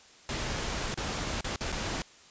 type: noise with dropouts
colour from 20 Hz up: pink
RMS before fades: -33 dBFS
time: 0.29-2.02 s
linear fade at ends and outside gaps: 1 ms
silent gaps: 0.942-0.975 / 1.409-1.444 / 1.56-1.608 / 1.72-1.725 s
effects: white hiss -55 dBFS RMS until 2.3 s + resampled to 16000 Hz